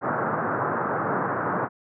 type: band-pass noise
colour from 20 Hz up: white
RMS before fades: -26 dBFS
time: 0.01-1.69 s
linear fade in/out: 50 ms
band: 110 to 1500 Hz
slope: 48 dB/octave
effects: none